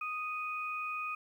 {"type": "tone pair together", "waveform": "sine", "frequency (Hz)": [1244, 2488], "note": ["D#6", "D#7"], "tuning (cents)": [-1, -1], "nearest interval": "octave", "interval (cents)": 1200, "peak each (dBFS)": [-37, -38], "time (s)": [0.01, 1.15], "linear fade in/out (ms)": 5, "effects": ["11-bit"]}